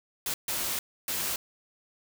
white noise bursts at uneven times, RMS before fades -31 dBFS, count 3, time 0.26-0.34 / 0.48-0.79 / 1.08-1.36 s, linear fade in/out 2 ms, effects none

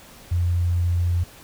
sine tone, 87.31 Hz, F2, in tune, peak -18 dBFS, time 0.31-1.24 s, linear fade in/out 10 ms, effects pink hiss -46 dBFS RMS until 1.43 s

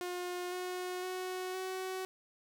sawtooth tone with pitch steps, 357.8 / 363.4 / 369.1 / 374.9 Hz, F4 / F#4 / F#4 / F#4, +42 / -31 / -4 / +23 cents, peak -33 dBFS, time 0.01-2.05 s, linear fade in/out 0 ms, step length 510 ms, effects none

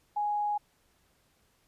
sine tone, 830.6 Hz, G#5, in tune, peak -27 dBFS, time 0.16-0.58 s, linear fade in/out 10 ms, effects pink hiss -69 dBFS RMS until 1.67 s + resampled to 32000 Hz

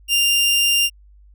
sawtooth tone, 2794 Hz, F7, in tune, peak -11 dBFS, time 0.08-0.9 s, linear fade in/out 50 ms, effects added 50 Hz sine -45 dBFS peak until 1.34 s

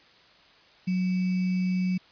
sine tone with sample-and-hold, 184 Hz, F#3, 9 cents flat, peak -23 dBFS, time 0.87-1.98 s, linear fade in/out 10 ms, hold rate 2450 Hz, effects white hiss -56 dBFS RMS until 2.11 s + resampled to 11025 Hz

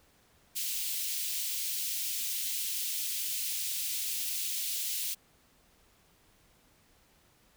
white high-pass noise, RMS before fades -34 dBFS, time 0.55-5.15 s, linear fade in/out 20 ms, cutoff 2600 Hz, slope 24 dB/octave, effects pink hiss -65 dBFS RMS until 7.56 s

